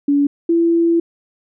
sine tone pair in turn, 285 / 335.9 Hz, C#4 / E4, +48 / +33 cents, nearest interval minor third, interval 285 cents, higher second, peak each -11 dBFS, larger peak neither, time 0.08-0.27 / 0.49-1 s, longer second, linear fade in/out 5 ms, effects none

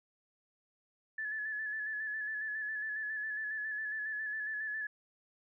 sine tone with vibrato, 1728 Hz, A6, 32 cents flat, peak -35 dBFS, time 1.18-4.87 s, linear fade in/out 5 ms, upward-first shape square, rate 7.3 Hz, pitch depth 30 cents each way, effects none

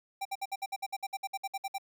square tone bursts, 784 Hz, G5, in tune, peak -33 dBFS, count 16, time 0.21-1.783 s, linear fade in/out 10 ms, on 43 ms, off 59 ms, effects none

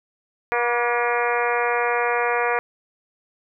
harmonic tone with a mistuned harmonic, 240 Hz, B3, 49 cents flat, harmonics 2 / 3 / 4 / 5 / 6 / 7 / 8 / 9 / 10, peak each -24 / -26 / -27 / -28 / -29 / -29 / -30 / -31 / -31 dBFS, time 0.52-2.59 s, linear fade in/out 0 ms, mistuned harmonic 5, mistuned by -42 cents, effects none

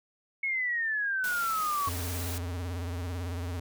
sine exponential sweep, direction down, 2200 to 1108.7 Hz, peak -27 dBFS, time 0.43-1.89 s, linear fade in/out 5 ms
white noise, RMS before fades -39 dBFS, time 1.24-2.38 s, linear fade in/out 0 ms
square tone with vibrato, 87.5 Hz, F2, 4 cents sharp, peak -33 dBFS, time 1.87-3.6 s, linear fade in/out 5 ms, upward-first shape triangle, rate 18 Hz, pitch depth 110 cents each way
effects none

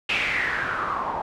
white noise with low-pass filter sweep, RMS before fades -26 dBFS, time 0.09-1.22 s, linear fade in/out 5 ms, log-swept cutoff 2700 to 870 Hz, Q 5.6, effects none

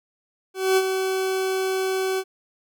40% pulse tone with ADSR envelope, 379.3 Hz, F#4, 43 cents sharp, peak -14 dBFS, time 0.54-2.24 s, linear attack 230 ms, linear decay 46 ms, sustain -7 dB, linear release 55 ms, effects none

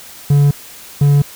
triangle tone pair in turn, 143.2 / 143.2 Hz, D3 / D3, -43 / -43 cents, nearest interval unison, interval 0 cents, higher neither, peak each -5 dBFS, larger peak neither, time 0.3-0.51 / 1.01-1.22 s, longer neither, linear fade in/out 5 ms, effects white hiss -36 dBFS RMS until 1.35 s

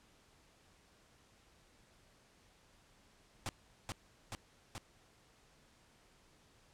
pink noise with echo, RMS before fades -39 dBFS, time 3.46-3.49 s, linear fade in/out 0 ms, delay 430 ms, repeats 3, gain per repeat -2 dB, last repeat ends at 4.78 s, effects pink hiss -67 dBFS RMS until 6.73 s + low-pass 9000 Hz 12 dB/octave

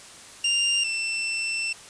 sawtooth tone pair in turn, 2794 / 2680 Hz, F7 / E7, 0 / +28 cents, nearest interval minor second, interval 72 cents, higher first, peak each -17 / -22 dBFS, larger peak first, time 0.44-0.84 / 0.84-1.73 s, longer second, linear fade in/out 5 ms, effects white hiss -45 dBFS RMS until 1.89 s + resampled to 22050 Hz

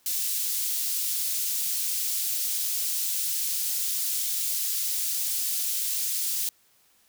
white high-pass noise, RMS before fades -28 dBFS, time 0.06-6.49 s, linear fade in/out 2 ms, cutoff 4400 Hz, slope 12 dB/octave, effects white hiss -63 dBFS RMS until 7.08 s

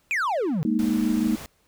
triangle exponential sweep, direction down, 2564 to 138.59 Hz, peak -20 dBFS, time 0.11-0.63 s, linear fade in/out 0 ms
sine chord, Ab suspended second, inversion none, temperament equal with one note detuned, 207.7 / 233.9 / 311.1 Hz, Ab3 / Bb3 / Eb4, 0 / +6 / 0 cents, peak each -25 / -23 / -25 dBFS, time 0.65-1.36 s, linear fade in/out 2 ms
pink noise, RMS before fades -39 dBFS, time 0.79-1.46 s, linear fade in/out 0 ms
effects pink hiss -65 dBFS RMS until 1.67 s

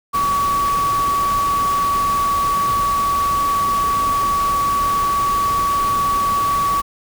sine tone in noise, 1134 Hz, C#6, 39 cents sharp, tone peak -15 dBFS, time 0.13-6.82 s, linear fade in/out 20 ms, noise pink, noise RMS -28 dBFS, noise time 0.13-6.82 s, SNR +10 dB, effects none

